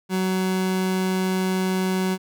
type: tone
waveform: 30% pulse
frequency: 187 Hz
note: F#3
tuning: 19 cents sharp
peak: -18 dBFS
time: 0.09-2.18 s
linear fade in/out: 50 ms
effects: none